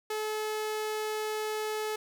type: tone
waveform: sawtooth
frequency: 430 Hz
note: A4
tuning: 40 cents flat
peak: -27 dBFS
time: 0.1-1.96 s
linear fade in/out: 5 ms
effects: none